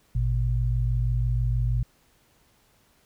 sine tone pair together, 53.79 / 120 Hz, A1 / B2, -39 / -49 cents, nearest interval octave + major second, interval 1390 cents, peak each -24 dBFS, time 0.15-1.83 s, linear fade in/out 5 ms, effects pink hiss -63 dBFS RMS until 3.05 s

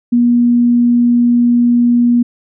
sine tone, 240.1 Hz, B3, 49 cents flat, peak -7 dBFS, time 0.12-2.23 s, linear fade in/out 10 ms, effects none

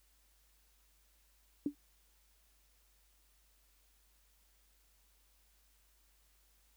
sine tone with exponential decay, 289.1 Hz, D4, 27 cents flat, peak -27 dBFS, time 1.66-1.75 s, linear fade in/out 2 ms, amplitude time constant 18 ms, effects added 50 Hz sine -70 dBFS peak until 6.76 s + white hiss -72 dBFS RMS until 6.76 s

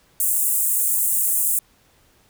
pink high-pass noise, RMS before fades -20 dBFS, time 0.2-1.59 s, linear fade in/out 2 ms, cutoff 7900 Hz, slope 48 dB/octave, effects pink hiss -58 dBFS RMS until 2.29 s

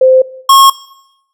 sine / square tone pair in turn, 519 / 1087.1 Hz, C5 / C#6, -14 / -34 cents, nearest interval octave + minor second, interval 1280 cents, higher second, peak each -3 dBFS, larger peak neither, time 0.01-0.22 / 0.49-0.7 s, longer neither, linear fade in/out 5 ms, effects noise-tail reverb RT60 0.8 s tail -19 dB re dry

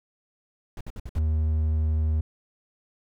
brown noise bursts, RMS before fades -35 dBFS, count 5, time 0.77-1.188 s, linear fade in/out 2 ms, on 38 ms, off 57 ms
triangle tone, 78 Hz, D#2, 5 cents sharp, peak -19 dBFS, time 1.16-2.21 s, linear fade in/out 5 ms
effects none

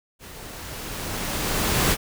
pink noise with level ramp, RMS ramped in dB -42 to -19 dBFS, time 0.19-1.97 s, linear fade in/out 50 ms, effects none

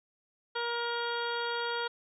harmonic tone with a mistuned harmonic, 472.6 Hz, A#4, 24 cents sharp, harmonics 1 / 2 / 3 / 4 / 5 / 6 / 7 / 8 / 9, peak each -36 / -36 / -36 / -45 / -50 / -48 / -41 / -47 / -45 dBFS, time 0.55-1.88 s, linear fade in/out 10 ms, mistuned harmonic 9, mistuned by +35 cents, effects none

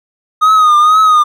triangle tone with vibrato, 1242 Hz, D#6, 3 cents flat, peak -3 dBFS, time 0.41-1.24 s, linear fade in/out 20 ms, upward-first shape triangle, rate 2.1 Hz, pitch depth 73 cents each way, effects none

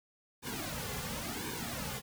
pink noise with flanger, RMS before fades -39 dBFS, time 0.42-2.02 s, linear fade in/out 50 ms, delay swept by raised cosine 1.5 to 3.2 ms, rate 0.94 Hz, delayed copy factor -1, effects none

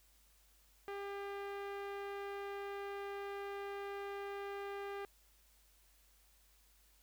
sawtooth tone with low-pass filter, 399.8 Hz, G4, 34 cents sharp, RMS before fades -44 dBFS, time 0.88-5.05 s, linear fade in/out 0 ms, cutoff 2300 Hz, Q 1, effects added 50 Hz sine -69 dBFS peak until 7.02 s + white hiss -70 dBFS RMS until 7.02 s

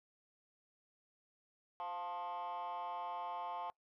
sine tone with frequency modulation, 880 Hz, A5, in tune, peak -37 dBFS, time 1.8-3.7 s, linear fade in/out 0 ms, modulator 180 Hz, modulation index 1.2, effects noise-tail reverb RT60 0.1 s tail -24 dB re dry + tanh soft clip ceiling -39 dBFS

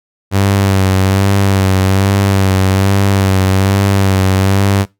sawtooth tone with vibrato, 96.9 Hz, G2, 20 cents flat, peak -5 dBFS, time 0.31-4.86 s, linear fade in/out 50 ms, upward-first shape sine, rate 1.2 Hz, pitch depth 38 cents each way, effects noise-tail reverb RT60 0.2 s tail -20 dB re dry

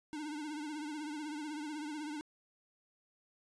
square tone with vibrato, 301.3 Hz, D4, 44 cents sharp, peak -40 dBFS, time 0.13-2.21 s, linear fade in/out 0 ms, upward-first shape triangle, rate 16 Hz, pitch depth 88 cents each way, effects resampled to 22050 Hz + 13-bit

